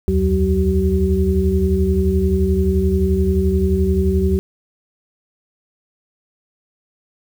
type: tone cluster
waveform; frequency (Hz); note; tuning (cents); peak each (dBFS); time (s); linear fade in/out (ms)
sine; 71.2 / 82.7 / 187.6 / 381.4; C#2 / E2 / F#3 / G4; +47 / +6 / +24 / -47; -19; 0.08-4.39; 0
effects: 7-bit

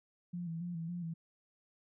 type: tone with vibrato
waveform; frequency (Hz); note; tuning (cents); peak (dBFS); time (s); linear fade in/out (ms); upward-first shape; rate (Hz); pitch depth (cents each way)
sine; 169.9; F3; -47; -37; 0.33-1.14; 10; square; 3.6; 54
effects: none

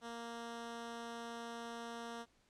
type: tone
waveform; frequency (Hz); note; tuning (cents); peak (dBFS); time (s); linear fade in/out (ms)
10% pulse; 233.1; A#3; 0; -36; 0.01-2.26; 50
effects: pink hiss -73 dBFS RMS until 2.49 s + low-pass 8000 Hz 12 dB/octave

